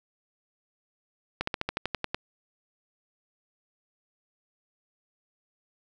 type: slowing click train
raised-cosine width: 0.3 ms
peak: -12 dBFS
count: 10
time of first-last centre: 1.41-2.145 s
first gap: 64 ms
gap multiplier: 1.06
effects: none